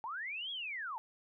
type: linear two-way sweep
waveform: sine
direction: up then down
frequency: 837 to 3372 to 837 Hz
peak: -38 dBFS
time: 0.04-0.98 s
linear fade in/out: 0 ms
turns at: 0.51 s
effects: none